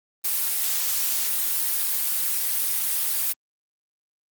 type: noise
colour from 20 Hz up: blue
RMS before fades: -24 dBFS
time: 0.24-3.33 s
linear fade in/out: 10 ms
effects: Opus 32 kbps